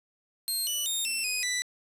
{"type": "tone with pitch steps", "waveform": "15% pulse", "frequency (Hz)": [4200, 2963, 3684, 2687, 2499, 1979], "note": ["C8", "F#7", "A#7", "E7", "D#7", "B6"], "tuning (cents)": [6, 2, -21, 33, 7, 3], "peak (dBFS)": -21, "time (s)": [0.48, 1.62], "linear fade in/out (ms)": 0, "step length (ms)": 190, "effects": ["resampled to 32000 Hz", "8-bit"]}